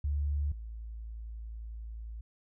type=tone pair in turn; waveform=sine; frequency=72.2 / 55.58 Hz; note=D2 / A1; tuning=-29 / +18 cents; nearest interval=perfect fourth; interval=453 cents; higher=first; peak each=-28 / -39 dBFS; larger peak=first; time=0.04-0.52 / 0.52-2.21 s; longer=second; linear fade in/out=5 ms; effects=none